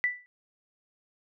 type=tone with exponential decay; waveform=sine; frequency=1975.5 Hz; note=B6; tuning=in tune; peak=-20 dBFS; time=0.04-0.26 s; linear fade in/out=0 ms; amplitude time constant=47 ms; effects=none